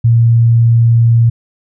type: tone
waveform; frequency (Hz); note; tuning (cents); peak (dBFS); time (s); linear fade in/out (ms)
sine; 116.3; A#2; -4; -5; 0.04-1.3; 10
effects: none